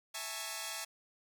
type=chord; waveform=5% pulse; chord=A major seventh; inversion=second; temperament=equal with one note detuned; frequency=659.3 / 830.6 / 892.8 / 1108.7 Hz; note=E5 / G#5 / A5 / C#6; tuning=0 / 0 / +25 / 0 cents; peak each=-33 dBFS; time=0.14-0.85 s; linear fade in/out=10 ms; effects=none